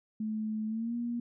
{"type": "tone with pitch glide", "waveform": "sine", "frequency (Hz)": [216.6, 237.6], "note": ["A3", "A#3"], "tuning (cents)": [-27, 33], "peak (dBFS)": -31, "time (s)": [0.2, 1.2], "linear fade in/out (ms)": 5, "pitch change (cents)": 160, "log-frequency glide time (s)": [0.67, 0.95], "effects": []}